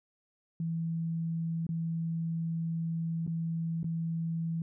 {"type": "tone with dropouts", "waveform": "sine", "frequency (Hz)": 164.81, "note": "E3", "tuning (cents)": 0, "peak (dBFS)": -30, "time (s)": [0.6, 4.62], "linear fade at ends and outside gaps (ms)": 2, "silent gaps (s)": [[1.667, 1.69], [3.266, 3.276], [3.831, 3.843]], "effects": []}